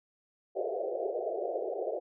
pink band-pass noise, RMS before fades -34 dBFS, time 0.55-2 s, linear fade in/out 20 ms, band 360 to 720 Hz, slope 96 dB/octave, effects none

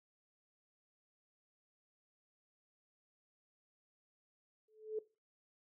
sine tone with exponential growth, 433.6 Hz, A4, 25 cents flat, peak -33 dBFS, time 4.68-4.99 s, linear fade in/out 5 ms, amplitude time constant 66 ms, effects noise-tail reverb RT60 0.3 s tail -19 dB re dry

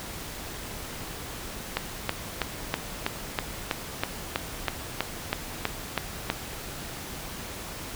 click train, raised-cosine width 0.3 ms, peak -8 dBFS, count 15, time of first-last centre 1.77-6.301 s, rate 3.09 Hz, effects pink hiss -38 dBFS RMS until 7.95 s

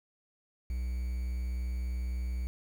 triangle tone with quantisation, 61.74 Hz, B1, in tune, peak -29 dBFS, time 0.7-2.47 s, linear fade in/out 0 ms, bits 9, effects none

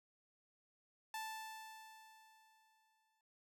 sawtooth tone with exponential decay, 880 Hz, A5, in tune, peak -38 dBFS, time 1.14-3.21 s, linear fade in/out 2 ms, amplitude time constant 450 ms, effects none

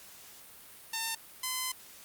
5% pulse tone pair in turn, 903 / 1025.4 Hz, A5 / C6, +45 / -35 cents, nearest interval major second, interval 220 cents, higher second, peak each -20 dBFS, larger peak neither, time 0.93-1.15 / 1.43-1.72 s, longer second, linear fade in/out 5 ms, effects white hiss -52 dBFS RMS until 2.04 s + Opus 48 kbps

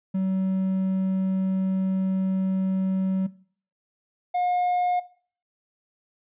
triangle tone pair in turn, 189.6 / 717.4 Hz, F#3 / F5, +43 / +46 cents, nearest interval octave + major seventh, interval 2303 cents, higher second, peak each -20 dBFS, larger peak neither, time 0.14-3.27 / 4.34-5 s, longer first, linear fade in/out 10 ms, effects noise-tail reverb RT60 0.5 s tail -19 dB re dry + resampled to 8000 Hz

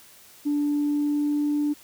sine tone with pitch glide, 291.9 to 294.3 Hz, D4 to D4, -10 to +4 cents, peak -20 dBFS, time 0.45-1.74 s, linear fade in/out 20 ms, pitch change +14 cents, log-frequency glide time 0.63-1.57 s, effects tanh soft clip ceiling -17 dBFS + white hiss -51 dBFS RMS until 1.83 s

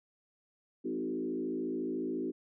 sine tone with frequency modulation, 317.8 Hz, D#4, 37 cents sharp, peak -32 dBFS, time 0.84-2.32 s, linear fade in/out 20 ms, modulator 54.1 Hz, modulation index 1.5, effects none

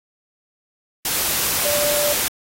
sine tone in noise, 587.3 Hz, D5, in tune, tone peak -21 dBFS, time 1.65-2.13 s, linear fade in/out 2 ms, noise white, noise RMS -21 dBFS, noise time 1.05-2.28 s, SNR -3 dB, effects AAC 48 kbps

